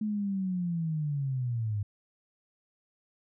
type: linear sweep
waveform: sine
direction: down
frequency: 216 to 100 Hz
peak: -28 dBFS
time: 0.01-1.83 s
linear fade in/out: 5 ms
effects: none